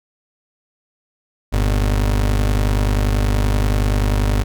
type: tone pair together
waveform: 30% pulse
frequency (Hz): 50.45 / 120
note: G#1 / B2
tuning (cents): -49 / -49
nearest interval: octave + minor third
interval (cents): 1500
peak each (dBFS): -12 / -24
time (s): 1.52-4.44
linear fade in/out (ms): 20
effects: none